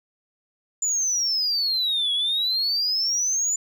sine exponential two-way sweep, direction down then up, 7080 to 3322 to 7080 Hz, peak -19 dBFS, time 0.82-3.56 s, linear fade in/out 5 ms, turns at 2.13 s, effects tanh soft clip ceiling -18 dBFS

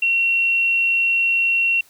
sine tone, 2731 Hz, F7, 39 cents flat, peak -15 dBFS, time 0.02-1.81 s, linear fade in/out 5 ms, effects white hiss -53 dBFS RMS until 1.89 s

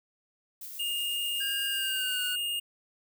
violet noise with tremolo, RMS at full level -41 dBFS, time 0.61-2.34 s, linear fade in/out 5 ms, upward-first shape sine, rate 8.1 Hz, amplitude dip 25%
square tone, 2835 Hz, F7, 25 cents sharp, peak -30 dBFS, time 0.79-2.6 s, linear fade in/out 10 ms
square tone with pitch glide, 1613 to 1479.1 Hz, G6 to F#6, +49 to -1 cents, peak -36 dBFS, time 1.4-2.36 s, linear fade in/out 10 ms, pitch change -150 cents, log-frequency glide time 1.69-2.24 s
effects none

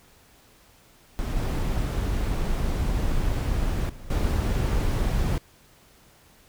brown noise with level steps, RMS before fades -27 / -25 / -41 / -23 dBFS, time 1.19-5.38 s, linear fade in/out 0 ms, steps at 1.36 / 3.89 / 4.1 s, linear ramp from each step 5 ms, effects pink hiss -56 dBFS RMS until 6.48 s

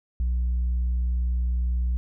sine tone with tanh clipping, 61 Hz, B1, 21 cents flat, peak -22 dBFS, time 0.2-1.97 s, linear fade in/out 0 ms, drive 1 dB, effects none

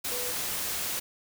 sine tone in noise, 493.9 Hz, B4, in tune, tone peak -37 dBFS, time 0.11-0.32 s, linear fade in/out 10 ms, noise white, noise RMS -32 dBFS, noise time 0.04-1 s, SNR -8 dB, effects none

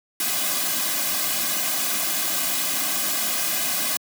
white noise with comb filter, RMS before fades -24 dBFS, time 0.2-3.97 s, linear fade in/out 2 ms, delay 2.2 ms, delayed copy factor -0.9, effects high-pass 200 Hz 12 dB/octave

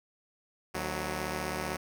5% pulse tone pair together, 75.66 / 185 Hz, D#2 / F#3, -48 / 0 cents, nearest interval octave + minor third, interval 1548 cents, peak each -24 dBFS, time 0.74-1.77 s, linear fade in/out 10 ms, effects none

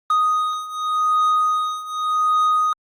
triangle beating tone pair, 1244.5 / 1245.36 Hz, D#6 / D#6, 0 / +1 cents, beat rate 0.86 Hz, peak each -20 / -17 dBFS, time 0.1-2.73 s, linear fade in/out 2 ms, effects Opus 32 kbps

